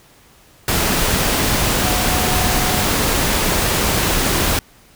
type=tone in noise; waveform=sine; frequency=733 Hz; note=F#5; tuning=16 cents flat; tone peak=-25 dBFS; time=1.82-2.83 s; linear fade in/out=2 ms; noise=pink; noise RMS=-17 dBFS; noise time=0.68-4.59 s; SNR=-11 dB; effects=pink hiss -49 dBFS RMS until 4.95 s